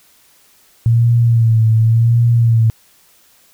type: tone with vibrato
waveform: sine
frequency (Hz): 114.7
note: A#2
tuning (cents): -28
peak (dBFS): -8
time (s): 0.86-2.7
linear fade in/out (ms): 0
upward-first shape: sine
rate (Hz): 0.9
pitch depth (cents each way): 53
effects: white hiss -51 dBFS RMS until 3.53 s